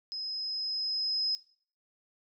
sine tone with level ramp, 5090 Hz, D#8, 39 cents sharp, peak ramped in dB -34 to -26 dBFS, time 0.12-1.35 s, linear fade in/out 0 ms, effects noise-tail reverb RT60 0.5 s tail -20 dB re dry

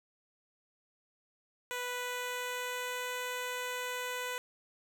10% pulse tone with pitch glide, 493.9 to 497.9 Hz, B4 to B4, 0 to +14 cents, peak -27 dBFS, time 1.71-4.38 s, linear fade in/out 0 ms, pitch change +14 cents, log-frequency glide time 1.86-3.1 s, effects none

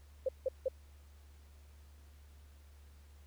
sine tone bursts, 523.3 Hz, C5, in tune, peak -29 dBFS, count 3, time 0.26-0.684 s, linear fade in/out 5 ms, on 28 ms, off 170 ms, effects added 72 Hz sine -55 dBFS peak until 3.26 s + pink hiss -68 dBFS RMS until 3.26 s

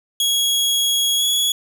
sawtooth tone with pitch glide, 3322 to 3366 Hz, G#7 to G#7, 0 to +23 cents, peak -13 dBFS, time 0.2-1.52 s, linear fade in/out 2 ms, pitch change +23 cents, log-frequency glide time 1.17-1.24 s, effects none

